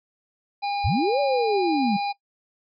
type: harmonic tone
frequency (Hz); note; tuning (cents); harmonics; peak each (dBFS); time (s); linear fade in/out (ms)
810; G#5; -43; 1 / 3 / 5 / 6; -24 / -34 / -38 / -40; 0.62-2.13; 20
type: linear two-way sweep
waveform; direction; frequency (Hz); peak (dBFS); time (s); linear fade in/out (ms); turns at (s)
sine; up then down; 57.1 to 582 to 188.2; -20; 0.84-1.97; 10; 1.2
effects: noise-tail reverb RT60 0.1 s tail -19 dB re dry